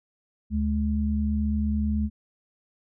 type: tone pair together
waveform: sine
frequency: 73.7 / 212 Hz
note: D2 / G#3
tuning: +7 / +36 cents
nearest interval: octave + tritone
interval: 1829 cents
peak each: -25 dBFS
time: 0.5-2.1 s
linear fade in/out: 50 ms
effects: none